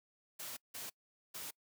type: noise bursts at uneven times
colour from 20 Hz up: white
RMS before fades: -45 dBFS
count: 3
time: 0.39-0.57 / 0.74-0.9 / 1.34-1.51 s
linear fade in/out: 10 ms
effects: noise-tail reverb RT60 0.1 s tail -25 dB re dry + high-pass 100 Hz 12 dB/octave